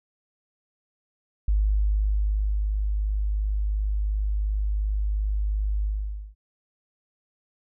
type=tone with ADSR envelope; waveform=sine; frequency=51.4 Hz; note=G#1; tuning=17 cents flat; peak=-18 dBFS; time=1.48-6.35 s; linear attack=4 ms; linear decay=1200 ms; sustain=-4 dB; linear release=510 ms; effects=none